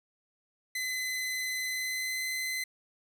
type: tone with pitch glide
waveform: sawtooth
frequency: 2028 to 2043 Hz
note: B6 to C7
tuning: +45 to -42 cents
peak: -28 dBFS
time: 0.75-2.64 s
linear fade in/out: 5 ms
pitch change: +13 cents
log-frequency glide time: 1.67-2.23 s
effects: none